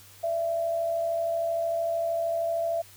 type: tone pair together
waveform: sine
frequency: 596.9 / 670 Hz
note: D5 / E5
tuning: +28 / +28 cents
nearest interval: major second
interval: 200 cents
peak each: -36 / -25 dBFS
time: 0.23-2.82 s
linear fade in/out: 10 ms
effects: added 98 Hz sine -56 dBFS peak until 2.96 s + white hiss -52 dBFS RMS until 2.96 s